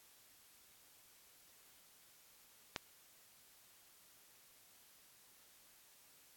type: click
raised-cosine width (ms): 0.2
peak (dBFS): -20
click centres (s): 2.762
effects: white hiss -65 dBFS RMS until 6.36 s + AAC 64 kbps